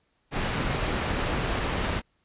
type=low-pass noise; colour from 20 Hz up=pink; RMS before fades=-28 dBFS; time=0.31-2.02 s; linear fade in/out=50 ms; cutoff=3200 Hz; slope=12 dB/octave; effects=pink hiss -71 dBFS RMS until 2.24 s + resampled to 8000 Hz